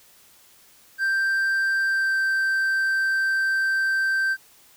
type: tone with pitch glide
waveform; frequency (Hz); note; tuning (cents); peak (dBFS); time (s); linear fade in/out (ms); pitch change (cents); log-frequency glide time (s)
triangle; 1572 to 1562; G6 to G6; +4 to -7; -18; 0.98-4.37; 50; -11; 1.87-2.15
effects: white hiss -54 dBFS RMS until 4.76 s